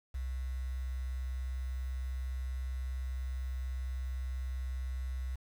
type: tone with quantisation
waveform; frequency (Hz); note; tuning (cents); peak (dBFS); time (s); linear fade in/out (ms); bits
sine; 64.3; C2; -30; -34; 0.14-5.36; 10; 9
effects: none